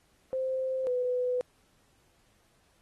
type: tone pair in turn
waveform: sine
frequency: 522 / 498.5 Hz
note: C5 / B4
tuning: -4 / +16 cents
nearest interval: minor second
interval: 80 cents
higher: first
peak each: -28 / -26 dBFS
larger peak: second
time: 0.33-0.87 / 0.87-1.41 s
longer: neither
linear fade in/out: 0 ms
effects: pink hiss -68 dBFS RMS until 2.81 s + AAC 32 kbps